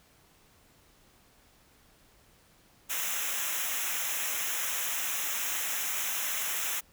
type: noise with comb filter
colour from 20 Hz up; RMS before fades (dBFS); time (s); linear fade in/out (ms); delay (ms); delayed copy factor
white; -32; 2.89-6.81; 20; 0.22; -0.85
effects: pink hiss -62 dBFS RMS until 6.92 s